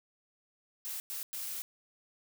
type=noise bursts at uneven times; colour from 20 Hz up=blue; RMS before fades=-39 dBFS; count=3; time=0.85-1 / 1.1-1.23 / 1.33-1.62 s; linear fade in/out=0 ms; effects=none